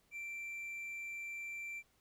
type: tone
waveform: triangle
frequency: 2349 Hz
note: D7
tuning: in tune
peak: -40 dBFS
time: 0.11-1.83 s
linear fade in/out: 50 ms
effects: pink hiss -73 dBFS RMS until 2 s